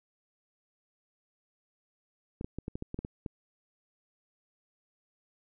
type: clicks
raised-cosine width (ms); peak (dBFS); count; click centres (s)
3; -23; 10; 2.411 / 2.445 / 2.586 / 2.681 / 2.755 / 2.824 / 2.944 / 2.99 / 3.049 / 3.262
effects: none